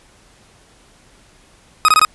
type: tone bursts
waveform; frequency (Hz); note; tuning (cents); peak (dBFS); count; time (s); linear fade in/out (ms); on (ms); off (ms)
40% pulse; 1258; D#6; +19; -7; 4; 1.85-2.049; 0; 34; 21
effects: pink hiss -50 dBFS RMS until 2.14 s + resampled to 24000 Hz